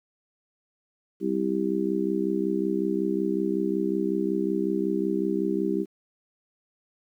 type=harmonic tone; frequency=65.41 Hz; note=C2; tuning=in tune; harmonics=3 / 4 / 5 / 6; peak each=-29 / -33 / -27 / -28 dBFS; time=1.2-5.86 s; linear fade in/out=50 ms; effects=10-bit